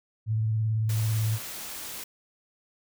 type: tone with vibrato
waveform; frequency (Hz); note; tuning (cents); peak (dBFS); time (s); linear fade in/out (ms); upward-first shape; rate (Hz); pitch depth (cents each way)
sine; 109.9; A2; -2; -23; 0.26-1.39; 50; triangle; 18; 39
type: noise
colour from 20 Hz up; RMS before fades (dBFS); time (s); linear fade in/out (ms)
white; -38; 0.89-2.04; 5
effects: none